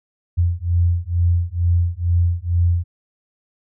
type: beating tone pair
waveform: sine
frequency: 85.6 / 87.8 Hz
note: F2 / F2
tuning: -34 / +10 cents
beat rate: 2.2 Hz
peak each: -18 dBFS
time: 0.37-2.84 s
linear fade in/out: 20 ms
effects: none